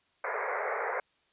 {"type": "band-pass noise", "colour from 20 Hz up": "pink", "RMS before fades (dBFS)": -33, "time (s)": [0.24, 1], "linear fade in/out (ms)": 2, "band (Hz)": [410, 2200], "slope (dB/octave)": 96, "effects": ["white hiss -70 dBFS RMS until 1.32 s", "resampled to 8000 Hz"]}